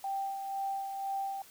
sine tone with tremolo, 784 Hz, G5, in tune, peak -31 dBFS, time 0.04-1.42 s, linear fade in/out 2 ms, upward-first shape sine, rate 2 Hz, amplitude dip 45%, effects white hiss -56 dBFS RMS until 1.5 s

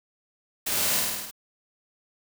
white noise with echo, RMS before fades -28 dBFS, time 0.66-1 s, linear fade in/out 10 ms, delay 52 ms, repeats 6, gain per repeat -2 dB, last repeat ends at 1.312 s, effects none

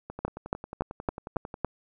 two click trains, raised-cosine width 1 ms, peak -23 / -12 dBFS, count 17 / 6, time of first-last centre 0.1-1.541 / 0.25-1.647 s, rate 11.1 / 3.58 Hz, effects none

